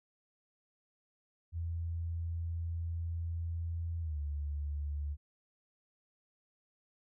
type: tone with pitch glide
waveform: sine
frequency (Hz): 83.8 to 72.95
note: E2 to D2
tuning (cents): +29 to -11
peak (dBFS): -34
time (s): 1.52-5.17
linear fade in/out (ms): 50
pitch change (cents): -240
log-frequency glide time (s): 4.01-4.19
effects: none